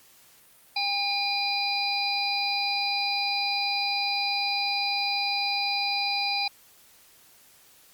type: harmonic tone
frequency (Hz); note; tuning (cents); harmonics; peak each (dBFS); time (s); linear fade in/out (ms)
808; G#5; -48; 1 / 3 / 5 / 6; -30 / -30 / -30 / -30; 0.76-6.48; 5
effects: white hiss -56 dBFS RMS until 7.93 s + Opus 48 kbps